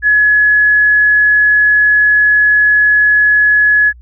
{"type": "tone", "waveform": "sine", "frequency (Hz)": 1694, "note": "G#6", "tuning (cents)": 34, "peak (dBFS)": -6, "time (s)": [0.02, 3.93], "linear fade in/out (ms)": 50, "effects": ["added 60 Hz sine -35 dBFS peak until 4.01 s"]}